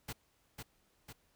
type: noise with echo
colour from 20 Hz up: pink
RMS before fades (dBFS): -42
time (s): 0.08-0.13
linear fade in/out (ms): 10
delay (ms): 500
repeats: 2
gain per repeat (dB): -4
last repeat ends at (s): 1.13
effects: pink hiss -73 dBFS RMS until 1.35 s